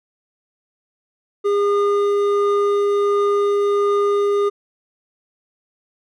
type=tone pair together; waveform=triangle; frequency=406.4 / 1217.8 Hz; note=G#4 / D#6; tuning=-38 / -38 cents; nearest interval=octave + perfect fifth; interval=1900 cents; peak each=-13 / -22 dBFS; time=1.44-4.5 s; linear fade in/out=20 ms; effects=none